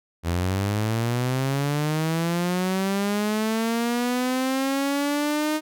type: linear sweep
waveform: sawtooth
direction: up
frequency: 82.41 to 310 Hz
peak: -18 dBFS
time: 0.23-5.61 s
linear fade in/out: 50 ms
effects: none